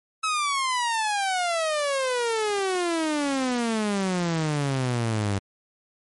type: exponential sweep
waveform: sawtooth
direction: down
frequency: 1300 to 97 Hz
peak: -19 dBFS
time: 0.23-5.39 s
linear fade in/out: 10 ms
effects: MP3 48 kbps